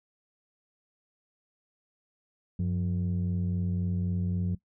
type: tone pair together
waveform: sine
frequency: 94.07 / 177.9 Hz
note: F#2 / F3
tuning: +29 / +32 cents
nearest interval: major seventh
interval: 1103 cents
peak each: -27 dBFS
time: 2.59-4.55 s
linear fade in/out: 5 ms
effects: noise-tail reverb RT60 0.1 s tail -19 dB re dry + tanh soft clip ceiling -23 dBFS